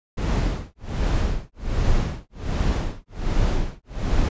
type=noise with tremolo; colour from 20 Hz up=brown; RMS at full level=-19 dBFS; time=0.17-4.29 s; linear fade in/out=10 ms; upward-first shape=sine; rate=1.3 Hz; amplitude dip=100%; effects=resampled to 16000 Hz